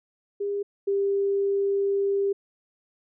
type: tone pair in turn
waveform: sine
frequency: 403.9 / 397.2 Hz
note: G#4 / G4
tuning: -48 / +23 cents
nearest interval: unison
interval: 29 cents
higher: first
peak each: -25 / -21 dBFS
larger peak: second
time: 0.4-0.63 / 0.87-2.33 s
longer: second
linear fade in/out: 10 ms
effects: none